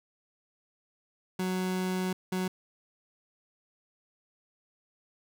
30% pulse tone bursts at uneven times, 185 Hz, F#3, in tune, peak -26 dBFS, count 2, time 1.39-2.13 / 2.32-2.48 s, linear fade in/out 5 ms, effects none

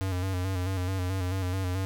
square tone with vibrato, 92.9 Hz, F#2, 7 cents sharp, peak -28 dBFS, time 0.01-1.85 s, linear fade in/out 0 ms, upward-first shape square, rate 4.6 Hz, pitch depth 47 cents each way, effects none

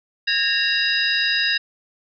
sine tone cluster, 1643 / 1831 / 2776 / 3831 / 4936 Hz, G#6 / A#6 / F7 / A#7 / D#8, -19 / -32 / -11 / +47 / -15 cents, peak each -24 dBFS, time 0.27-1.58 s, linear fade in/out 10 ms, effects none

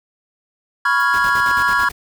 triangle chord, C# dominant seventh, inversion third, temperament equal, 987.8 / 1108.7 / 1396.9 / 1661.2 Hz, B5 / C#6 / E#6 / G#6, 0 / 0 / 0 / 0 cents, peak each -19 / -18 / -17 / -16 dBFS, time 0.85-1.89 s, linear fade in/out 5 ms
blue noise with exponential decay, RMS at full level -33 dBFS, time 1-1.12 s, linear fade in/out 2 ms, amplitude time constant 25 ms
pink noise with tremolo, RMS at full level -31 dBFS, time 1.13-1.92 s, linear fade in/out 10 ms, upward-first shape square, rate 9.1 Hz, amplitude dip 75%
effects none

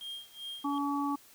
triangle tone with tremolo, 3219 Hz, G7, 45 cents sharp, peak -36 dBFS, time 0.01-0.78 s, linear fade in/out 0 ms, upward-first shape sine, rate 2.6 Hz, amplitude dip 95%
harmonic tone, 284.2 Hz, C#4, 43 cents sharp, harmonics 1 / 3 / 4, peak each -31 / -36 / -35 dBFS, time 0.64-1.16 s, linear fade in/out 10 ms
effects white hiss -58 dBFS RMS until 1.34 s

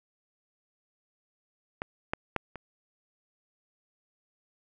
clicks, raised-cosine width 0.5 ms, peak -17 / -13 / -12 / -25 dBFS, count 4, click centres 1.819 / 2.135 / 2.363 / 2.557 s, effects none

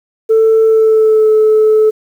sine tone with pitch glide, 444.1 to 433 Hz, A4 to A4, +16 to -28 cents, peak -4 dBFS, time 0.29-1.91 s, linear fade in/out 20 ms, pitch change -44 cents, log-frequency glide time 0.64-1.3 s, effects tanh soft clip ceiling -3 dBFS + 7-bit

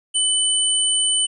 sine tone pair together, 3000 / 8892 Hz, F#7 / C#9, +23 / +4 cents, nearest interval octave + perfect fifth, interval 1881 cents, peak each -19 dBFS, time 0.14-1.27 s, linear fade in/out 20 ms, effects none

